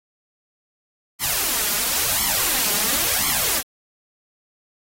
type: noise with flanger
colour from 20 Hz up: white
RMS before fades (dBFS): -21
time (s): 1.19-3.63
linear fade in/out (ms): 50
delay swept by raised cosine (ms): 0.92 to 4.92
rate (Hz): 0.96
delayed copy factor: +1
effects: AAC 48 kbps